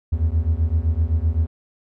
triangle beating tone pair, 76.6 / 84.4 Hz, D#2 / E2, -27 / +41 cents, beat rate 7.8 Hz, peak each -18 dBFS, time 0.12-1.47 s, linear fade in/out 10 ms, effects none

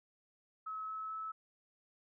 sine tone with pitch steps, 1288 / 1295.5 / 1303 Hz, E6 / E6 / E6, -41 / -30 / -20 cents, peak -39 dBFS, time 0.66-1.32 s, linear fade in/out 10 ms, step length 220 ms, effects none

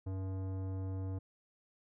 sine tone with tanh clipping, 95 Hz, F#2, 46 cents sharp, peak -38 dBFS, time 0.06-1.19 s, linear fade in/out 10 ms, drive 16 dB, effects none

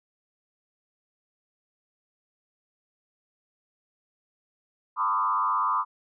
sine tone with frequency modulation, 1108 Hz, C#6, 1 cent flat, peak -22 dBFS, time 4.96-5.85 s, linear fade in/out 50 ms, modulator 100 Hz, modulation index 1.6, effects none

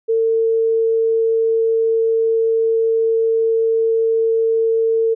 sine tone, 451.3 Hz, A4, 44 cents sharp, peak -13 dBFS, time 0.08-5.15 s, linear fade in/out 20 ms, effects none

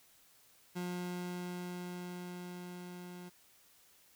30% pulse tone with level ramp, 178.3 Hz, F3, 36 cents sharp, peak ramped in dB -34 to -44 dBFS, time 0.75-3.3 s, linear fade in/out 20 ms, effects white hiss -65 dBFS RMS until 4.15 s

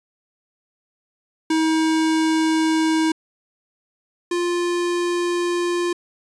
square tone pair in turn, 318.7 / 349.5 Hz, D#4 / F4, +42 / +1 cents, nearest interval major second, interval 159 cents, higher second, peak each -17 / -20 dBFS, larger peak first, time 1.5-3.12 / 4.31-5.93 s, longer neither, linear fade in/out 5 ms, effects resampled to 22050 Hz

